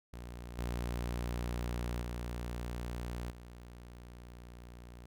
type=tone with level steps; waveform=sawtooth; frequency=59.8 Hz; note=A#1; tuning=45 cents sharp; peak=-40 / -31 / -34 / -45 dBFS; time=0.13-5.06 s; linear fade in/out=5 ms; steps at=0.58 / 2.01 / 3.3 s; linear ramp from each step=10 ms; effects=none